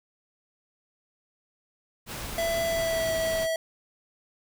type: noise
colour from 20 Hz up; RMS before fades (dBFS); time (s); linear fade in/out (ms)
pink; -36; 2.06-3.48; 50
type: tone with pitch glide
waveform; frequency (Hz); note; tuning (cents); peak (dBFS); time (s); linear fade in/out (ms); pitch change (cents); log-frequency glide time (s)
square; 667 to 650.3; E5 to E5; +20 to -24; -26; 2.38-3.56; 2; -44; 2.64-3.12
effects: none